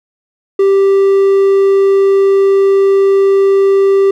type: tone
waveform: triangle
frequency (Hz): 392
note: G4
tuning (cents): 0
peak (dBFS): -4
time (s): 0.59-4.11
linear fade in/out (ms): 5
effects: none